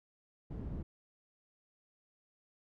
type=low-pass noise; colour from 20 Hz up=white; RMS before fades=-41 dBFS; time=0.5-0.83 s; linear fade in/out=10 ms; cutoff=170 Hz; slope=12 dB/octave; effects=none